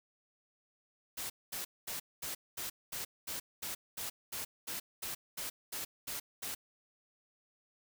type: noise bursts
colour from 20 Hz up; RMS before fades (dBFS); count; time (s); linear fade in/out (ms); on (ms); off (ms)
white; -40; 16; 1.17-6.55; 10; 130; 220
effects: none